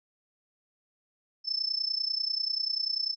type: tone with amplitude modulation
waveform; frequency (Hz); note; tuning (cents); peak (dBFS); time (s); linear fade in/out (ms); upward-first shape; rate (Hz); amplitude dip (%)
sine; 5274; E8; 0; -24; 1.44-3.16; 50; sine; 30.2; 85
effects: none